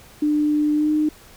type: tone with pitch glide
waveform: sine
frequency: 299.1 to 305 Hz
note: D4 to D#4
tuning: +32 to -34 cents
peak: -16 dBFS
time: 0.22-1.09 s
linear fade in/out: 5 ms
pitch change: +34 cents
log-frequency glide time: 0.73-0.91 s
effects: pink hiss -47 dBFS RMS until 1.36 s